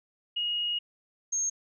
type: tone pair in turn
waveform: sine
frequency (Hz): 2878 / 6461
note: F#7 / G#8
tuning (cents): -49 / -49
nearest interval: octave + major second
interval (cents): 1400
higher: second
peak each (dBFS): -27 / -26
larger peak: second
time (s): 0.36-0.79 / 1.32-1.5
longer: first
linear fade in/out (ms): 10
effects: none